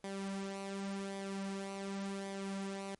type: tone with flanger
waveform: sawtooth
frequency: 196 Hz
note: G3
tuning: in tune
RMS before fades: -41 dBFS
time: 0.04-2.95 s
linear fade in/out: 2 ms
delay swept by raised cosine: 0.72 to 4.52 ms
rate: 0.89 Hz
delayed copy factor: -0.6
effects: pink hiss -74 dBFS RMS until 2.99 s + MP3 48 kbps